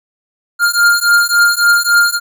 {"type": "beating tone pair", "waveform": "square", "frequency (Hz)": [1404, 1407.6], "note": ["F6", "F6"], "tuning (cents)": [9, 13], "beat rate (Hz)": 3.6, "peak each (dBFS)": -12, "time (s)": [0.59, 2.2], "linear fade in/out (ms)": 50, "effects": []}